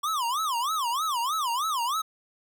square tone with vibrato, 1100 Hz, C#6, 14 cents flat, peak -26 dBFS, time 0.03-2.02 s, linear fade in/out 10 ms, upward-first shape sine, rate 3.2 Hz, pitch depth 300 cents each way, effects none

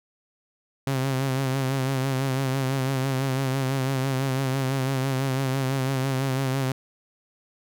sawtooth tone with vibrato, 133.3 Hz, C3, 33 cents sharp, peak -19 dBFS, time 0.87-6.72 s, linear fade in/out 2 ms, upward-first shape sine, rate 6 Hz, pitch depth 51 cents each way, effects none

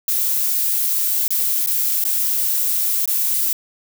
violet noise with dropouts, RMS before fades -19 dBFS, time 0.08-3.53 s, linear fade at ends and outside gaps 2 ms, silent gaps 1.28-1.305 / 1.662-1.672 / 2.041-2.05 / 3.057-3.076 s, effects none

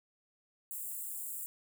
white high-pass noise, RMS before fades -41 dBFS, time 0.71-1.46 s, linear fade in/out 0 ms, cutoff 7300 Hz, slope 96 dB/octave, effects none

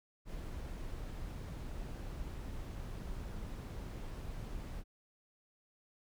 brown noise, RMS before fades -43 dBFS, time 0.25-4.84 s, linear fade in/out 50 ms, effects none

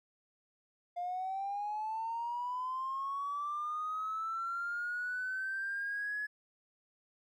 triangle linear sweep, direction up, 698.5 to 1701 Hz, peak -31 dBFS, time 0.96-6.27 s, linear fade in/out 20 ms, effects tanh soft clip ceiling -32 dBFS

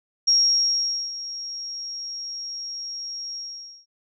sine tone with ADSR envelope, 5588 Hz, F8, in tune, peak -14 dBFS, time 0.27-3.86 s, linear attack 13 ms, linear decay 830 ms, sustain -16 dB, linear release 500 ms, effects none

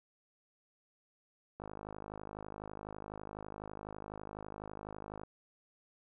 click train, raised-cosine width 1 ms, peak -30 dBFS, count 190, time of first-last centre 1.6-5.235 s, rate 52 Hz, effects none

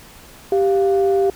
sine tone pair together, 392 / 698.5 Hz, G4 / F5, 0 / 0 cents, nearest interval minor seventh, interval 1000 cents, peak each -13 / -21 dBFS, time 0.52-1.3 s, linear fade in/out 2 ms, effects tanh soft clip ceiling -7 dBFS + pink hiss -43 dBFS RMS until 1.35 s

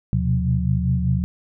sine tone cluster, 76.5 / 124.4 / 129.5 / 179.2 Hz, D#2 / B2 / C3 / F3, -29 / +13 / -17 / +45 cents, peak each -23 dBFS, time 0.13-1.24 s, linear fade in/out 0 ms, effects none

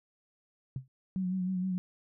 sine tone with exponential decay, 130.81 Hz, C3, in tune, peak -29 dBFS, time 0.76-0.88 s, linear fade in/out 2 ms, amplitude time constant 26 ms
sine tone with vibrato, 185 Hz, F#3, in tune, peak -29 dBFS, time 1.16-1.78 s, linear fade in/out 0 ms, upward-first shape sine, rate 6.4 Hz, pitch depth 40 cents each way
effects none

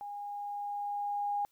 sine tone with level ramp, 817 Hz, G#5, 29 cents flat, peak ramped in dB -39 to -29 dBFS, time 0.01-1.45 s, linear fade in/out 0 ms, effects white hiss -73 dBFS RMS until 1.51 s

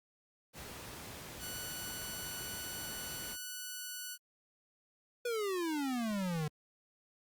pink noise, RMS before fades -47 dBFS, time 0.53-3.37 s, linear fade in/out 50 ms
5% pulse tone, 1480 Hz, F#6, in tune, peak -30 dBFS, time 1.39-4.18 s, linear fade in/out 50 ms
square exponential sweep, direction down, 493.9 to 147.8 Hz, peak -34 dBFS, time 5.25-6.48 s, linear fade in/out 5 ms
brown noise with exponential decay, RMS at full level -47 dBFS, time 6.1-6.21 s, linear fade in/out 5 ms, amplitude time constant 22 ms
effects high-pass 60 Hz 12 dB/octave + Opus 48 kbps

